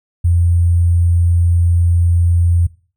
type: tone with sample-and-hold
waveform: sine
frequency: 86 Hz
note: F2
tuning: 26 cents flat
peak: -9 dBFS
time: 0.24-2.67 s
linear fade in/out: 10 ms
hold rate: 8820 Hz
effects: noise-tail reverb RT60 0.4 s tail -21 dB re dry